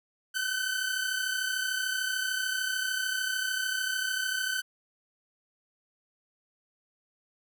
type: tone pair together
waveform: sawtooth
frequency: 1505.6 / 1539 Hz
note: F#6 / G6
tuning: +30 / -32 cents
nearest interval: unison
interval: 38 cents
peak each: -28 dBFS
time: 0.34-4.62 s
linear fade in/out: 20 ms
effects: none